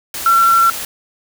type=tone in noise; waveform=sine; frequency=1356 Hz; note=E6; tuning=49 cents sharp; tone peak=-8 dBFS; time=0.26-0.7 s; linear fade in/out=2 ms; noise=white; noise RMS=-25 dBFS; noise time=0.14-0.85 s; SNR=+14 dB; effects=none